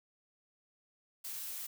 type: noise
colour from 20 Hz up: blue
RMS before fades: -42 dBFS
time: 1.24-1.67 s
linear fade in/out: 10 ms
effects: none